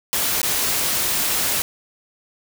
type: noise with dropouts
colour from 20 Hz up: white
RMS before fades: -21 dBFS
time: 0.13-1.62 s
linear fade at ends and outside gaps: 0 ms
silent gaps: 0.416-0.43 s
effects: none